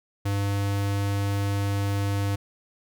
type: tone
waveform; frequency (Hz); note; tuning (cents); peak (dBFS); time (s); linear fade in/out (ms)
square; 100.1; G2; +37; -24; 0.25-2.36; 10
effects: none